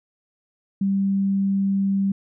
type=tone; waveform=sine; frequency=196 Hz; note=G3; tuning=in tune; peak=-18 dBFS; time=0.81-2.12 s; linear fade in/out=5 ms; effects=none